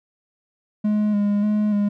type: tone with vibrato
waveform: triangle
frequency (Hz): 207.7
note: G#3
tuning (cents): 0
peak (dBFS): -15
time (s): 0.84-1.89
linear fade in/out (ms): 10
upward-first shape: square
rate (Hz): 1.7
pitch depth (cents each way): 25
effects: none